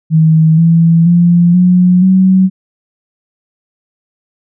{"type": "tone with pitch steps", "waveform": "sine", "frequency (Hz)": [159.2, 165.96, 173.01, 180.36, 188.01], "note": ["D#3", "E3", "F3", "F#3", "F#3"], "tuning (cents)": [40, 12, -16, -44, 28], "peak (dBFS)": -4, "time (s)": [0.1, 2.5], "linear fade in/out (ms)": 50, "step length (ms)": 480, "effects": []}